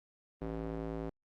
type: tone with band-pass filter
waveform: square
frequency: 55 Hz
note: A1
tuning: in tune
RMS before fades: -39 dBFS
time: 0.41-1.1 s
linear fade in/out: 10 ms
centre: 390 Hz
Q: 1.1
effects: Opus 24 kbps